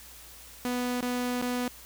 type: tone with dropouts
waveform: sawtooth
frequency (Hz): 246.9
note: B3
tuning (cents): 0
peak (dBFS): -24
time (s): 0.65-1.68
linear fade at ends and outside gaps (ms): 0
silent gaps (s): 1.008-1.026 / 1.414-1.424
effects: added 59 Hz sine -55 dBFS peak until 1.85 s + white hiss -49 dBFS RMS until 1.85 s